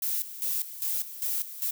violet noise with tremolo, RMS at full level -29 dBFS, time 0.02-1.71 s, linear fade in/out 5 ms, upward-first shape square, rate 2.5 Hz, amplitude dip 75%, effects none

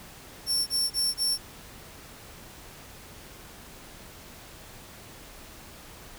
sawtooth tone bursts, 5440 Hz, F8, 46 cents flat, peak -21 dBFS, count 4, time 0.46-1.381 s, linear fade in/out 50 ms, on 210 ms, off 27 ms, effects pink hiss -47 dBFS RMS until 6.18 s

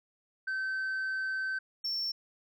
sine tone pair in turn, 1541 / 5430 Hz, G6 / F8, -30 / -50 cents, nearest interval octave + minor seventh, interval 2180 cents, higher second, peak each -28 dBFS, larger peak neither, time 0.47-1.59 / 1.84-2.12 s, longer first, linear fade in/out 10 ms, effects tanh soft clip ceiling -30 dBFS

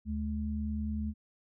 sine tone pair together, 74.6 / 213.6 Hz, D2 / G#3, +28 / +49 cents, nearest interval octave + tritone, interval 1821 cents, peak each -34 / -34 dBFS, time 0.05-1.14 s, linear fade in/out 50 ms, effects none

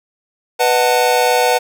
square chord, B dominant seventh, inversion none, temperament just, 493.9 / 617.4 / 740.8 / 889 Hz, B4 / D#5 / F#5 / A5, 0 / -14 / +2 / +18 cents, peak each -16 / -22 / -17 / -19 dBFS, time 0.59-1.59 s, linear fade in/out 20 ms, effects none

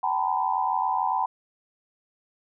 sine tone cluster, 766 / 853 / 944 / 1011 Hz, G5 / G#5 / A#5 / B5, -40 / +46 / +22 / +40 cents, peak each -28 dBFS, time 0.03-1.26 s, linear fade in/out 5 ms, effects none

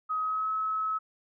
sine tone with pitch glide, 1264 to 1289.8 Hz, D#6 to E6, +27 to -38 cents, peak -27 dBFS, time 0.09-0.99 s, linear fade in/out 20 ms, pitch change +35 cents, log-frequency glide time 0.2-0.5 s, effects none

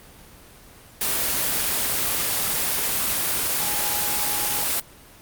sine tone in noise, 830.6 Hz, G#5, in tune, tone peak -32 dBFS, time 3.6-4.64 s, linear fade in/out 2 ms, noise white, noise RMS -23 dBFS, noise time 1.01-4.8 s, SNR -12 dB, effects pink hiss -47 dBFS RMS until 5.21 s + Opus 24 kbps

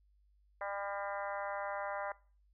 harmonic tone with a mistuned harmonic, 200 Hz, G3, 35 cents sharp, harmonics 3 / 4 / 5 / 6 / 7 / 8 / 9 / 10, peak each -41 / -43 / -45 / -47 / -48 / -49 / -50 / -51 dBFS, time 0.61-2.12 s, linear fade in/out 2 ms, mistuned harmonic 9, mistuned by +25 cents, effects noise-tail reverb RT60 0.4 s tail -21 dB re dry + added 50 Hz sine -66 dBFS peak until 2.53 s

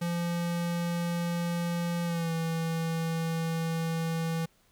square tone with pitch glide, 171.8 to 164.14 Hz, F3 to E3, -28 to -7 cents, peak -29 dBFS, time 0.01-4.46 s, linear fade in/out 10 ms, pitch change -79 cents, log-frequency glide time 2.05-2.32 s, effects pink hiss -66 dBFS RMS until 4.71 s

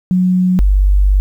sine tone pair in turn, 183 / 48.68 Hz, F#3 / G1, -19 / -11 cents, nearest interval octave + major seventh, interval 2292 cents, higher first, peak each -9 / -7 dBFS, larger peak second, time 0.11-0.59 / 0.59-1.2 s, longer second, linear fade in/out 0 ms, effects 8-bit

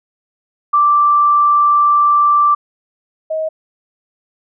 sine tone pair in turn, 1173 / 632.2 Hz, D6 / D#5, -2 / +27 cents, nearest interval major seventh, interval 1071 cents, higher first, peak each -8 / -16 dBFS, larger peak first, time 0.73-2.55 / 3.3-3.49 s, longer first, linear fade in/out 10 ms, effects none

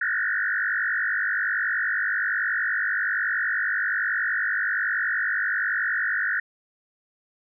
sine tone with frequency modulation, 1656 Hz, G#6, 5 cents flat, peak -22 dBFS, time 0.01-6.4 s, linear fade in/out 5 ms, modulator 50.6 Hz, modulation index 4.5, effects none

